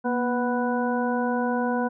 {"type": "harmonic tone with a mistuned harmonic", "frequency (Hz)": 246.9, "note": "B3", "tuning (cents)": 0, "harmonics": [1, 2, 3, 4, 6], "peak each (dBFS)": [-25, -28, -30, -31, -33], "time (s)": [0.04, 1.89], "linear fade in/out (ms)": 20, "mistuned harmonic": 1, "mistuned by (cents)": -52, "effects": []}